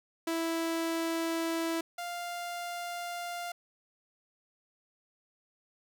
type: tone pair in turn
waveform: sawtooth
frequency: 329.6 / 698.4 Hz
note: E4 / F5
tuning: 0 / 0 cents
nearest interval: octave + minor second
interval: 1300 cents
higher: second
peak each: -26 / -32 dBFS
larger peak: first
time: 0.27-1.81 / 1.98-3.52 s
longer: neither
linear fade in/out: 5 ms
effects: none